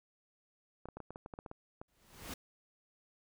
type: clicks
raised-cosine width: 1 ms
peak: -31 dBFS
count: 12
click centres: 0.856 / 0.887 / 0.97 / 1.003 / 1.106 / 1.159 / 1.261 / 1.338 / 1.389 / 1.462 / 1.514 / 1.815 s
type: noise with exponential growth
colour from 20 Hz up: pink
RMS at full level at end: -41 dBFS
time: 1.88-2.34 s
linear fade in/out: 5 ms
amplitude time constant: 100 ms
effects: none